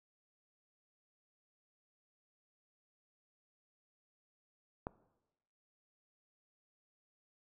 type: click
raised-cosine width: 1 ms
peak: -24 dBFS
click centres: 4.869 s
effects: noise-tail reverb RT60 1.0 s tail -19 dB re dry